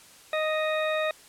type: harmonic tone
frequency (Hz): 622.3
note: D#5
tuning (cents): 0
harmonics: 1 / 2 / 3 / 4 / 6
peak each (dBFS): -26 / -33 / -33 / -35 / -37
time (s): 0.33-1.11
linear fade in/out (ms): 2
effects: white hiss -52 dBFS RMS until 1.28 s + low-pass 11000 Hz 12 dB/octave